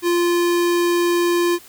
square tone, 347.3 Hz, F4, 10 cents flat, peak -16 dBFS, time 0.02-1.59 s, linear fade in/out 50 ms, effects white hiss -45 dBFS RMS until 1.68 s

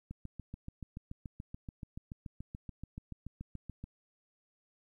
click train, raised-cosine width 5 ms, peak -30 dBFS, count 27, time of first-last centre 0.11-3.84 s, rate 6.97 Hz, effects 12-bit

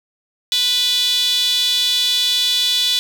sawtooth tone with high-pass filter, 493.9 Hz, B4, in tune, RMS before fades -17 dBFS, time 0.52-2.99 s, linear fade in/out 0 ms, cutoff 3600 Hz, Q 8.1, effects none

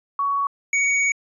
sine / square tone pair in turn, 1121 / 2242 Hz, C#6 / C#7, +19 / +19 cents, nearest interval octave, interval 1200 cents, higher second, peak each -19 / -18 dBFS, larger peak second, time 0.19-0.47 / 0.73-1.12 s, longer second, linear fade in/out 2 ms, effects resampled to 22050 Hz

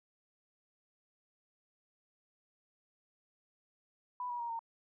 sine tone with pitch steps, 990 / 965.2 / 940.9 / 917.3 Hz, B5 / B5 / A#5 / A#5, +4 / -40 / +16 / -28 cents, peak -36 dBFS, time 4.2-4.592 s, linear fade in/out 2 ms, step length 98 ms, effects none

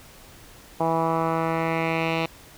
10% pulse tone with low-pass filter sweep, 163.5 Hz, E3, 14 cents flat, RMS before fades -24 dBFS, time 0.8-2.26 s, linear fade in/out 5 ms, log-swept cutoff 880 to 3200 Hz, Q 2.5, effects pink hiss -48 dBFS RMS until 2.57 s

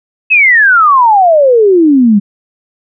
sine exponential sweep, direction down, 2637 to 195.3 Hz, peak -3 dBFS, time 0.3-2.2 s, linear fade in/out 20 ms, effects none

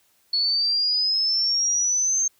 sine exponential sweep, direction up, 4383 to 6390 Hz, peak -19 dBFS, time 0.33-2.28 s, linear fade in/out 5 ms, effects white hiss -63 dBFS RMS until 2.39 s

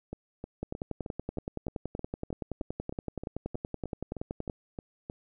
two click trains, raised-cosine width 2 ms, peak -20 / -24 dBFS, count 42 / 17, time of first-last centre 0.63-4.498 / 0.13-5.099 s, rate 10.6 / 3.22 Hz, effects none

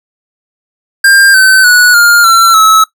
square tone with pitch steps, 1597 / 1531.9 / 1469.5 / 1409.7 / 1352.3 / 1297.2 Hz, G6 / G6 / F#6 / F6 / E6 / E6, +32 / -40 / -12 / +16 / +44 / -28 cents, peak -3 dBFS, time 1.04-2.84 s, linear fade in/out 5 ms, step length 300 ms, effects noise-tail reverb RT60 0.1 s tail -18 dB re dry

